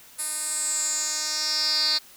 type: tone with band-pass filter sweep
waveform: 10% pulse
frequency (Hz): 306.1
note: D#4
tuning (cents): -28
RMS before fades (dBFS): -26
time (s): 0.18-1.99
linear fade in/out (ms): 20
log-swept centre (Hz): 10000 to 4400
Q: 6.2
effects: white hiss -50 dBFS RMS until 2.16 s